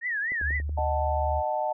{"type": "tone with vibrato", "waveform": "sine", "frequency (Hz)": 1803, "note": "A6", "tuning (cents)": 42, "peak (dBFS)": -26, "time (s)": [0.01, 0.62], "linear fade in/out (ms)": 50, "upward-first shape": "triangle", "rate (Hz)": 4.1, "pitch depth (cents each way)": 210}
{"type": "click train", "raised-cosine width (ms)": 2, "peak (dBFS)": -30, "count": 6, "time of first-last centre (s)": [0.32, 0.787], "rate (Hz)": 10.7}
{"type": "tone with pitch glide", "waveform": "sine", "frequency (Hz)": [73.42, 75.35], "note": ["D2", "D2"], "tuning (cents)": [0, 45], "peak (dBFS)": -27, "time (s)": [0.4, 1.43], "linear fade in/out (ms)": 50, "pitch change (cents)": 45, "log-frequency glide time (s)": [0.61, 0.75]}
{"type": "chord", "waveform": "sine", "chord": "D# diminished", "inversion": "none", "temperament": "equal with one note detuned", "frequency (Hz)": [613, 740, 880], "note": ["D#5", "F#5", "A5"], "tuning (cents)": [-26, 0, 0], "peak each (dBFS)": [-29, -30, -29], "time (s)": [0.77, 1.73], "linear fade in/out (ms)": 10}
{"effects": []}